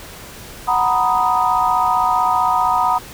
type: chord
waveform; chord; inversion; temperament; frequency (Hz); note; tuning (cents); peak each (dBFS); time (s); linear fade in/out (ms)
sine; B major seventh; second; equal; 740 / 932.3 / 987.8 / 1244.5; F#5 / A#5 / B5 / D#6; 0 / 0 / 0 / 0; -19; 0.67-2.99; 20
effects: pink hiss -36 dBFS RMS until 3.13 s